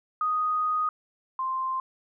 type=tone pair in turn; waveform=sine; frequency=1244.5 / 1046.5 Hz; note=D#6 / C6; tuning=0 / 0 cents; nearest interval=minor third; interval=300 cents; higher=first; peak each=-23 / -26 dBFS; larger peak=first; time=0.21-0.89 / 1.39-1.8 s; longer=first; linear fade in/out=2 ms; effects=none